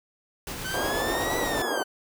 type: noise with tremolo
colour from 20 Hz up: pink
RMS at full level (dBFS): -34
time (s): 0.47-1.62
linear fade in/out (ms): 2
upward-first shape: sine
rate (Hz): 8.3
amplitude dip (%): 25
type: linear two-way sweep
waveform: sawtooth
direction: up then down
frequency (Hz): 1509 to 1975.5 to 1509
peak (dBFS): -27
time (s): 0.64-1.84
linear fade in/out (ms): 20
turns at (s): 1.38
type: band-pass noise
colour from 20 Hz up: pink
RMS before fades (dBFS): -29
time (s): 0.74-1.83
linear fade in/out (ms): 2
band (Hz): 310 to 1100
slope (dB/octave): 24
effects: none